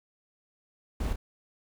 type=noise with echo; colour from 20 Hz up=brown; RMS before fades=-29 dBFS; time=1-1.13 s; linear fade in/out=5 ms; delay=30 ms; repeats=1; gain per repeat=-7 dB; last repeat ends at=1.16 s; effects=none